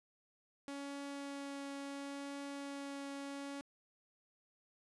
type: tone with vibrato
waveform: sawtooth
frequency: 280 Hz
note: C#4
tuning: 18 cents sharp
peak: -39 dBFS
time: 0.68-3.61 s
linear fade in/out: 0 ms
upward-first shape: triangle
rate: 0.72 Hz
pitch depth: 9 cents each way
effects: resampled to 24000 Hz